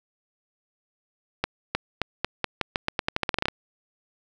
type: accelerating click train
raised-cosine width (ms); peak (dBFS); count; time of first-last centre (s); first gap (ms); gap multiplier
0.3; -7; 18; 1.44-3.484; 310; 0.86
effects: none